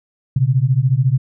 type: beating tone pair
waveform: sine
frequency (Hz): 123.47 / 137.47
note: B2 / C#3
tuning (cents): 0 / -14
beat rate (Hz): 14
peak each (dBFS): -15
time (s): 0.36-1.18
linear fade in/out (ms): 5
effects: none